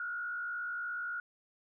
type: tone with frequency modulation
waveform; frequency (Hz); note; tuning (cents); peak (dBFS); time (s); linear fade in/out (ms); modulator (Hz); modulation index
sine; 1430; F6; +41; -35; 0-1.2; 2; 56.9; 0.86
effects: none